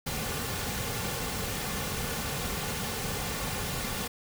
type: noise with comb filter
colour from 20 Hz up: pink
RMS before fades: -33 dBFS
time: 0.06-4.08 s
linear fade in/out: 10 ms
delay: 3.1 ms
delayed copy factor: -0.5
effects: none